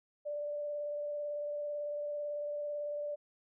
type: tone with vibrato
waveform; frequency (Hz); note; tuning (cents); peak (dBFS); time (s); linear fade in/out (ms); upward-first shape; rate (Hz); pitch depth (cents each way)
sine; 587.3; D5; 0; -35; 0.25-3.16; 20; square; 18; 11
effects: none